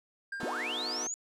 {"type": "tone with exponential decay", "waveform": "triangle", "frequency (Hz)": 1600, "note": "G6", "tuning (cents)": 35, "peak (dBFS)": -32, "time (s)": [0.32, 1.01], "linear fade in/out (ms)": 5, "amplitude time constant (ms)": 150}
{"type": "chord", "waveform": "15% pulse", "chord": "B dominant seventh", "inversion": "none", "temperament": "equal with one note detuned", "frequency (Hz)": [246.9, 311.1, 360.5, 440], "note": ["B3", "D#4", "F#4", "A4"], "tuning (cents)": [0, 0, -45, 0], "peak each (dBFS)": -37, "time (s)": [0.4, 1.07], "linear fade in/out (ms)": 2}
{"type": "linear sweep", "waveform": "sine", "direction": "up", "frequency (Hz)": [153.6, 7040], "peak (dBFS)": -33, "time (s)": [0.43, 1.14], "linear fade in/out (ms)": 0}
{"effects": ["low-pass 11000 Hz 12 dB/octave"]}